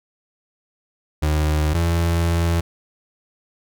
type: tone pair in turn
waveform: 35% pulse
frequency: 76.5 / 84.37 Hz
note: D#2 / E2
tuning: -29 / +41 cents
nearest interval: major second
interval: 170 cents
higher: second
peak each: -15 dBFS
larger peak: neither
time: 1.22-1.74 / 1.74-2.61 s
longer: second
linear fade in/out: 10 ms
effects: none